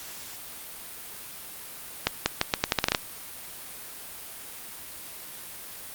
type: accelerating click train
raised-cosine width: 0.2 ms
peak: -3 dBFS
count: 11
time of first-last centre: 2.07-2.948 s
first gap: 190 ms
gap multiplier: 0.81
effects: white hiss -41 dBFS RMS until 5.94 s + Opus 48 kbps